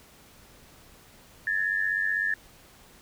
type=tone pair together; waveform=sine; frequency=1700 / 1795.9 Hz; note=G#6 / A6; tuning=+40 / +35 cents; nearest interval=minor second; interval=95 cents; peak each=-27 dBFS; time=1.47-2.34 s; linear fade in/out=2 ms; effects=pink hiss -54 dBFS RMS until 3.01 s